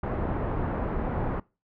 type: low-pass noise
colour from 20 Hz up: pink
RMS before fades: -29 dBFS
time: 0.03-1.4 s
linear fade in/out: 5 ms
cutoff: 1100 Hz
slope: 12 dB/octave
effects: noise-tail reverb RT60 0.3 s tail -23 dB re dry + low-pass 2000 Hz 12 dB/octave